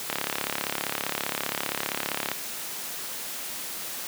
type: click train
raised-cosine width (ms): 0.3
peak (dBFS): -10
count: 79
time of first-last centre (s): 0.1-2.316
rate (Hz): 35.2
effects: white hiss -35 dBFS RMS until 4.07 s + high-pass 150 Hz 12 dB/octave